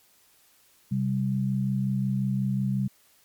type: tone pair together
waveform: sine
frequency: 130.81 / 196.37 Hz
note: C3 / G3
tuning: 0 / +3 cents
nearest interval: perfect fifth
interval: 703 cents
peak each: -26 dBFS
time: 0.91-2.88 s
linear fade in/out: 10 ms
effects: white hiss -61 dBFS RMS until 3.24 s + MP3 96 kbps